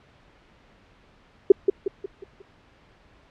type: tone with echo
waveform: sine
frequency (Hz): 392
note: G4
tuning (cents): 0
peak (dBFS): -6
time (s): 1.5-1.52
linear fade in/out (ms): 5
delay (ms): 180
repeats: 5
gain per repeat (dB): -7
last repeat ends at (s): 2.42
effects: pink hiss -56 dBFS RMS until 3.3 s + low-pass 3000 Hz 12 dB/octave